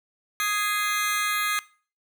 sawtooth chord, Ab major, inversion second, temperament just, 1245.9 / 1661.2 / 2077 Hz, Eb6 / Ab6 / C7, +2 / 0 / -13 cents, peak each -23 / -25 / -26 dBFS, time 0.4-1.59 s, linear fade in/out 0 ms, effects noise-tail reverb RT60 0.4 s tail -20 dB re dry

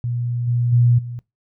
sine tone with level steps, 120.5 Hz, B2, 42 cents flat, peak -20 / -16 / -11 / -27 dBFS, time 0.04-1.19 s, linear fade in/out 0 ms, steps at 0.47 / 0.72 / 0.98 s, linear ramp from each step 10 ms, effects noise-tail reverb RT60 0.2 s tail -22 dB re dry

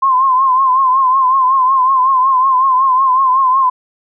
sine tone with vibrato, 1046.5 Hz, C6, in tune, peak -8 dBFS, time 0.02-3.7 s, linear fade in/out 10 ms, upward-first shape triangle, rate 5.4 Hz, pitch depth 81 cents each way, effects none

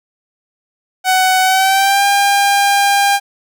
sawtooth tone with pitch glide, 748 to 801.7 Hz, F#5 to G5, +19 to +39 cents, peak -6 dBFS, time 1.04-3.2 s, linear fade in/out 50 ms, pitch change +120 cents, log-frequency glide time 1.42-2.05 s, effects none

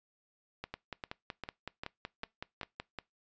two click trains, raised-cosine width 0.3 ms, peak -23 / -23 dBFS, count 6 / 13, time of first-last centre 0.64-2.632 / 0.74-2.987 s, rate 2.51 / 5.34 Hz, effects noise-tail reverb RT60 0.2 s tail -23 dB re dry + resampled to 16000 Hz

